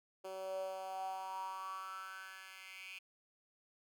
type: tone with high-pass filter sweep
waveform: 10% pulse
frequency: 189.7 Hz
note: F#3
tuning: 43 cents sharp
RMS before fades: -45 dBFS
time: 0.24-2.99 s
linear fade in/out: 10 ms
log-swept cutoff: 460 to 2500 Hz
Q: 7.8
effects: none